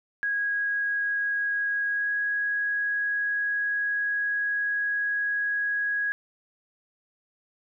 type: tone with pitch glide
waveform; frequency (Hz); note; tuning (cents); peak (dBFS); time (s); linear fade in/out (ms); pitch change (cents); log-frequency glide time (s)
sine; 1649 to 1658.6; G#6 to G#6; -13 to -3; -24; 0.23-6.12; 0; +10; 1.9-2.1
effects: none